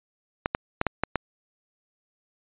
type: clicks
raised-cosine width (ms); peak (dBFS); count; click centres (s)
0.5; -8; 6; 0.459 / 0.549 / 0.814 / 0.867 / 1.036 / 1.157
effects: resampled to 8000 Hz